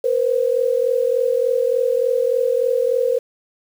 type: tone pair together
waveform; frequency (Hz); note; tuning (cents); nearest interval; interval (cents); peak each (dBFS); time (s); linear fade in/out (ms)
sine; 473.9 / 517.3; A#4 / C5; +28 / -20; major second; 152; -18; 0.04-3.19; 5
effects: 7-bit